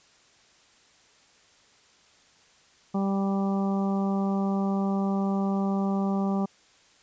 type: harmonic tone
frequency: 196 Hz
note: G3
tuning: in tune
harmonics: 1 / 2 / 3 / 4 / 5 / 6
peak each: -24 / -34 / -37 / -35 / -41 / -40 dBFS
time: 2.94-6.46 s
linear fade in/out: 10 ms
effects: white hiss -59 dBFS RMS until 7.02 s + resampled to 16000 Hz